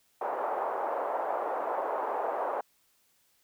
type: band-pass noise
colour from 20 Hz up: white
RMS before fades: -32 dBFS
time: 0.21-2.61 s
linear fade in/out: 5 ms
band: 470 to 940 Hz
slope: 24 dB/octave
effects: white hiss -69 dBFS RMS until 3.43 s